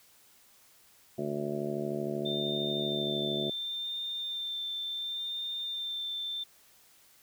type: harmonic tone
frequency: 73 Hz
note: D2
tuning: 10 cents flat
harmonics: 2 / 3 / 4 / 5 / 6 / 7 / 8 / 9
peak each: -40 / -37 / -43 / -35 / -43 / -46 / -42 / -39 dBFS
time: 1.18-3.5 s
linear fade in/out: 5 ms
type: tone with vibrato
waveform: sine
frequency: 3584 Hz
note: A7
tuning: 31 cents sharp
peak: -33 dBFS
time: 2.25-6.44 s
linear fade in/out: 10 ms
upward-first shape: sine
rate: 0.7 Hz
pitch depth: 15 cents each way
effects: white hiss -61 dBFS RMS until 7.22 s